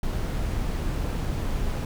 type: noise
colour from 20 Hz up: brown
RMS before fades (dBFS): -27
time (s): 0.03-1.85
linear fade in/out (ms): 2
effects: none